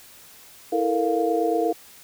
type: tone cluster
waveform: sine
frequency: 327 / 440.7 / 469.3 / 700 Hz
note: E4 / A4 / A#4 / F5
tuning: -14 / +3 / +12 / +4 cents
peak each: -25 dBFS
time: 0.72-1.73 s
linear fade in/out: 10 ms
effects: white hiss -48 dBFS RMS until 2.03 s